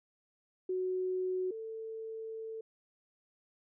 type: tone pair in turn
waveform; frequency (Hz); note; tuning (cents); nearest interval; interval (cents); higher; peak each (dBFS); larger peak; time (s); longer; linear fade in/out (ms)
sine; 370 / 445; F#4 / A4; 0 / +20; minor third; 320; second; -31 / -39; first; 0.69-1.51 / 1.51-2.61; second; 5
effects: none